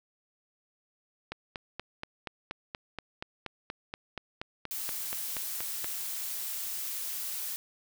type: click train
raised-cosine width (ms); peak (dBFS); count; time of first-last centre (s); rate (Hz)
0.3; -20; 20; 1.32-5.844; 4.2
type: noise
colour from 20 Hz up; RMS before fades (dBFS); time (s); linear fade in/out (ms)
blue; -36; 4.71-7.56; 0
effects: none